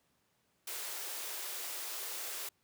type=high-pass noise; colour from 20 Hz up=white; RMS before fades=-41 dBFS; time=0.67-2.49 s; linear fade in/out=5 ms; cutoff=330 Hz; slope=96 dB/octave; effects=pink hiss -75 dBFS RMS until 2.63 s + high-pass 100 Hz 12 dB/octave